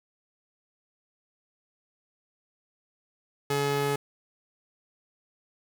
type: tone pair together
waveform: sawtooth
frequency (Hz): 142 / 425.9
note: C#3 / G#4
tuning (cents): +42 / +44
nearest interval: octave + perfect fifth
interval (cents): 1902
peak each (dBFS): -26 / -24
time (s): 3.5-3.96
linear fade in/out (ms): 5
effects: none